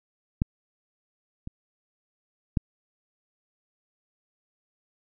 clicks, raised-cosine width 5 ms, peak -10 / -23 / -10 dBFS, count 3, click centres 0.419 / 1.474 / 2.572 s, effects none

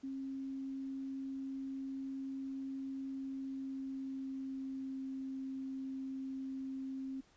sine tone with pitch glide, 269 to 266.2 Hz, C4 to C4, +48 to +30 cents, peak -39 dBFS, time 0.03-7.21 s, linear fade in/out 10 ms, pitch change -18 cents, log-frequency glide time 3.06-5.06 s, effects pink hiss -68 dBFS RMS until 7.36 s + resampled to 16000 Hz

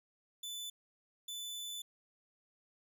sawtooth tone pair in turn, 3499 / 3499 Hz, A7 / A7, -10 / -10 cents, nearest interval unison, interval 0 cents, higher neither, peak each -38 / -38 dBFS, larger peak neither, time 0.43-0.7 / 1.28-1.82 s, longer second, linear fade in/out 5 ms, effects none

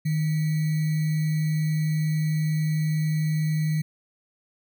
sine tone with sample-and-hold, 155.56 Hz, D#3, in tune, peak -21 dBFS, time 0.05-3.82 s, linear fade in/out 10 ms, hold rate 2100 Hz, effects none

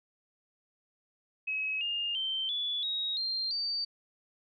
sine tone with pitch steps, 2559 / 2823 / 3114 / 3436 / 3790 / 4181 / 4613 Hz, D#7 / F7 / G7 / A7 / A#7 / C8 / D8, +48 / +18 / -12 / -42 / +28 / -2 / -32 cents, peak -30 dBFS, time 1.47-3.85 s, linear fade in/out 10 ms, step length 340 ms, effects none

